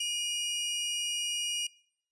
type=tone pair together; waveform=sawtooth; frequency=2418 / 2876 Hz; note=D7 / F#7; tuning=+50 / -50 cents; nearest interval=minor third; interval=300 cents; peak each=-37 / -27 dBFS; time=0-1.67 s; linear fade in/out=5 ms; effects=noise-tail reverb RT60 0.7 s tail -24 dB re dry + resampled to 24000 Hz